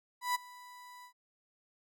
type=tone with ADSR envelope; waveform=35% pulse; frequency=987.8 Hz; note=B5; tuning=in tune; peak=-26 dBFS; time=0.21-1.13 s; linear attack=140 ms; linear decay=16 ms; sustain=-22 dB; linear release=87 ms; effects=none